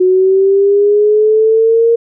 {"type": "linear sweep", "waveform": "sine", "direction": "up", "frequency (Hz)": [365.7, 466.2], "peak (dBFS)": -6, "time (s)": [0, 1.96], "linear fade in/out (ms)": 10, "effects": []}